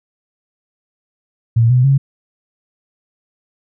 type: tone with pitch steps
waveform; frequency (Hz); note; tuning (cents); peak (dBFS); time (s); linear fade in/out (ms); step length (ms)
sine; 115.3 / 125.74 / 137.12; A#2 / B2 / C#3; -19 / +32 / -18; -8; 1.56-1.98; 10; 140
effects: none